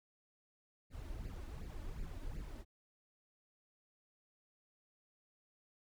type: noise with flanger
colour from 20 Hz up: brown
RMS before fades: -45 dBFS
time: 0.9-2.65 s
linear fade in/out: 50 ms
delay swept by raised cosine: 0.42 to 3.42 ms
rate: 2.7 Hz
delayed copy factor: +0.75
effects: none